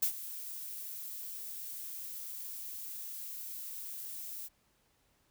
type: noise with ADSR envelope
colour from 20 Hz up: violet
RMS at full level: -28 dBFS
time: 0.02-4.49 s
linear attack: 8 ms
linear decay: 90 ms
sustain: -15 dB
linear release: 33 ms
effects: pink hiss -72 dBFS RMS until 5.3 s